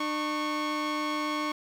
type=tone pair together; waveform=sawtooth; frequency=301.2 / 1102.9 Hz; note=D4 / C#6; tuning=+44 / -9 cents; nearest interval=octave + minor seventh; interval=2247 cents; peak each=-27 dBFS; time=0-1.52 s; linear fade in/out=5 ms; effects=low-pass 5000 Hz 12 dB/octave + 9-bit